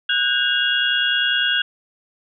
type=tone cluster; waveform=sine; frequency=1477 / 1607 / 2822 / 3334 Hz; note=F#6 / G6 / F7 / G#7; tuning=-3 / +43 / +17 / +6 cents; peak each=-22 dBFS; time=0.09-1.62 s; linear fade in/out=5 ms; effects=none